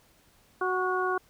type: harmonic tone with a mistuned harmonic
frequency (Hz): 370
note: F#4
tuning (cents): 0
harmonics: 1 / 2 / 3 / 4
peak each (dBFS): -29 / -33 / -30 / -32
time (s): 0.61-1.18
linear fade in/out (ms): 5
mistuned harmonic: 4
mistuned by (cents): -31
effects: pink hiss -62 dBFS RMS until 1.29 s